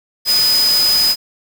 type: tone in noise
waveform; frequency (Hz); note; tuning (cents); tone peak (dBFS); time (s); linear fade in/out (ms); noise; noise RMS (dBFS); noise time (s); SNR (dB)
sine; 5000; D#8; +8; -11; 0.25-1.16; 50; white; -21; 0.25-1.16; +7
effects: none